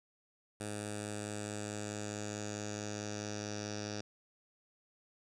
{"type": "tone with low-pass filter sweep", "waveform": "10% pulse", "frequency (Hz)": 104.6, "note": "G#2", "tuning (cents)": 13, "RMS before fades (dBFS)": -41, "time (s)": [0.6, 4.01], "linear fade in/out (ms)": 5, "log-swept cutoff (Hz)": [9000, 5500], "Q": 5.4, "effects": []}